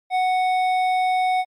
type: tone with hard clipping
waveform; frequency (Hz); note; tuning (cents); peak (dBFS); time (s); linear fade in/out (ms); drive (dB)
sine; 740; F#5; 0; -19; 0.1-1.45; 50; 9
effects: MP3 64 kbps